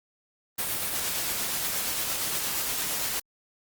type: noise with tremolo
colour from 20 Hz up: white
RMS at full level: -28 dBFS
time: 0.58-3.2 s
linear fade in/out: 10 ms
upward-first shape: triangle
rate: 8.6 Hz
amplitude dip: 30%
effects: Opus 32 kbps